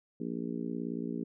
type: harmonic tone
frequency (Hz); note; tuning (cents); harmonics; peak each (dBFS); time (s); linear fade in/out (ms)
58.3; A#1; +1; 3 / 4 / 5 / 6 / 7 / 8; -40 / -37 / -39 / -46 / -42 / -50; 0.2-1.24; 5
effects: none